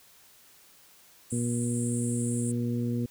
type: band-pass noise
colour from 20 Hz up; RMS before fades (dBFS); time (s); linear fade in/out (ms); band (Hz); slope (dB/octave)
pink; -39; 1.3-2.52; 10; 7600 to 10000; 96
type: harmonic tone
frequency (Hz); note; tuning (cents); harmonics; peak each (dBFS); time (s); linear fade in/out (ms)
119.7; A#2; +46; 1 / 2 / 3 / 4; -30 / -29 / -39 / -40; 1.32-3.06; 5
effects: white hiss -57 dBFS RMS until 3.1 s